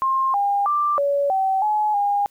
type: tone with pitch steps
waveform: sine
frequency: 1062 / 806 / 1180 / 566 / 768 / 848 / 812 Hz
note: C6 / G5 / D6 / C#5 / G5 / G#5 / G#5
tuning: +25 / +48 / +8 / +36 / -36 / +36 / -39 cents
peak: -17 dBFS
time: 0.02-2.26 s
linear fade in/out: 0 ms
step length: 320 ms
effects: white hiss -60 dBFS RMS until 2.3 s